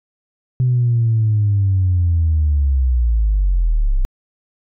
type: linear sweep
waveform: sine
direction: down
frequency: 127.6 to 30.31 Hz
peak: -11 dBFS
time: 0.6-4.05 s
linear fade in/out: 0 ms
effects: tanh soft clip ceiling -8 dBFS